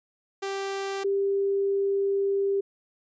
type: tone pair in turn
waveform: sawtooth / sine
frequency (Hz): 392 / 395.6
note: G4 / G4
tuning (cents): 0 / +16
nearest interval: unison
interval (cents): 16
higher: second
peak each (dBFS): -25 / -22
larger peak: second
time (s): 0.42-1.04 / 1.04-2.61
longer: second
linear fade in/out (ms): 10
effects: resampled to 16000 Hz